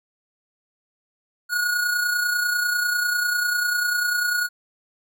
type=tone with amplitude modulation; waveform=square; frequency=1450 Hz; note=F#6; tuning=35 cents flat; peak=-19 dBFS; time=1.49-4.49 s; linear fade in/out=50 ms; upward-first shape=sine; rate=30.1 Hz; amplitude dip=45%; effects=none